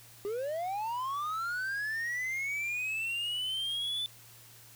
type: linear sweep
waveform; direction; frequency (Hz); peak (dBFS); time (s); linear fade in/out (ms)
triangle; up; 392 to 3520; -30; 0.25-4.06; 0
effects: added 115 Hz sine -59 dBFS peak until 4.75 s + white hiss -55 dBFS RMS until 4.75 s